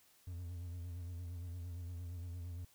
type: tone with vibrato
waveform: triangle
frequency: 87.2 Hz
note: F2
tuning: 2 cents flat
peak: -40 dBFS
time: 0.27-2.65 s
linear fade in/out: 5 ms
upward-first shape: sine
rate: 8.7 Hz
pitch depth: 57 cents each way
effects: white hiss -68 dBFS RMS until 2.74 s